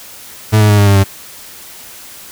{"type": "tone with pitch steps", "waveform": "40% pulse", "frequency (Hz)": [107.8, 105.7, 103.65, 101.63, 99.66, 97.72], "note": ["A2", "G#2", "G#2", "G#2", "G2", "G2"], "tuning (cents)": [-35, 31, -3, -37, 29, -5], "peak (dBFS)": -5, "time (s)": [0.52, 1.042], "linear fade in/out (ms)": 20, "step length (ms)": 87, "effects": ["white hiss -34 dBFS RMS until 2.31 s"]}